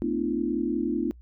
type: tone cluster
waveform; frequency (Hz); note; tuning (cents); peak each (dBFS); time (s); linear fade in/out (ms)
sine; 224.1 / 254.8 / 300.3 / 340.8; A3 / C4 / D4 / F4; +32 / -46 / +39 / -42; -31 / -30 / -29 / -29; 0.02-1.11; 0
effects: noise-tail reverb RT60 0.1 s tail -25 dB re dry + added 60 Hz sine -46 dBFS peak until 1.21 s